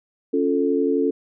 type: chord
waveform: sine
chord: Db augmented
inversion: none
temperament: equal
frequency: 277.2 / 349.2 / 440 Hz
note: Db4 / F4 / A4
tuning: 0 / 0 / 0 cents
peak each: -21 / -24 / -21 dBFS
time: 0.33-1.11 s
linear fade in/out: 10 ms
effects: none